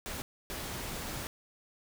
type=noise bursts at uneven times; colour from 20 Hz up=pink; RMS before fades=-39 dBFS; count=2; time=0.06-0.22 / 0.5-1.27 s; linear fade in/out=0 ms; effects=none